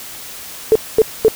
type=tone bursts; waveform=sine; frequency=440 Hz; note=A4; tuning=in tune; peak=-5 dBFS; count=3; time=0.72-1.282 s; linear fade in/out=0 ms; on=34 ms; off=230 ms; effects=white hiss -32 dBFS RMS until 1.35 s